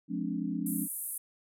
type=chord; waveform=sine; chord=D half-diminished seventh; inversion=first; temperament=just; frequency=176.2 / 211.4 / 264.3 / 293.7 Hz; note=F3 / Ab3 / C4 / D4; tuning=+16 / +31 / +18 / 0 cents; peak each=-36 dBFS; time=0.08-0.88 s; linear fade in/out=50 ms
type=band-pass noise; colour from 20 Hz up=pink; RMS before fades=-38 dBFS; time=0.66-1.18 s; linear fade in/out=5 ms; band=9600 to 13000 Hz; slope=48 dB/octave
effects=none